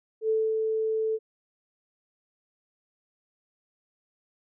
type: tone with ADSR envelope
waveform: sine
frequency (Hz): 440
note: A4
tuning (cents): 0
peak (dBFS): -21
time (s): 0.21-1.19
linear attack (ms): 83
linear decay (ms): 240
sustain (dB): -3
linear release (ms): 43
effects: none